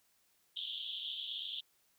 pink band-pass noise, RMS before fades -42 dBFS, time 0.56-1.61 s, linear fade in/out 10 ms, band 3100 to 3600 Hz, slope 96 dB/octave, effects white hiss -73 dBFS RMS until 1.98 s

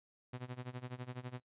sawtooth tone with tremolo, 125.1 Hz, B2, 23 cents sharp, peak -36 dBFS, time 0.33-1.4 s, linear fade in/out 5 ms, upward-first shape sine, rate 12 Hz, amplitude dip 90%, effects noise-tail reverb RT60 0.1 s tail -21 dB re dry + resampled to 8000 Hz

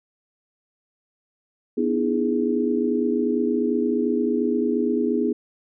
sine chord, E dominant seventh, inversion second, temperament equal with one note detuned, 246.9 / 300.9 / 329.6 / 415.3 Hz, B3 / D4 / E4 / G#4, 0 / +42 / 0 / 0 cents, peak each -23 / -27 / -26 / -24 dBFS, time 1.77-5.33 s, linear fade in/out 10 ms, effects none

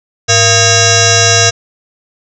sine tone with frequency modulation, 2770 Hz, F7, 15 cents flat, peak -5 dBFS, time 0.28-1.51 s, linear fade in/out 20 ms, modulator 575 Hz, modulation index 6.5, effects none

